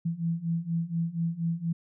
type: beating tone pair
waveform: sine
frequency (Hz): 164.81 / 169.01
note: E3 / E3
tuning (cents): 0 / +44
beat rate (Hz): 4.2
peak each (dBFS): -31 / -29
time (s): 0.05-1.73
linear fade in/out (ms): 10
effects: none